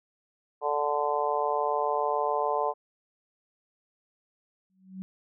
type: harmonic tone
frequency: 146.83 Hz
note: D3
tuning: in tune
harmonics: 3 / 4 / 5 / 6 / 7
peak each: -31 / -31 / -31 / -31 / -31 dBFS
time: 0.61-2.74 s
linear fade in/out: 50 ms
type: tone with exponential growth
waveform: sine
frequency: 188.6 Hz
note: F#3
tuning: 33 cents sharp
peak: -32 dBFS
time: 4.7-5.02 s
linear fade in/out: 0 ms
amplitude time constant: 69 ms
effects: none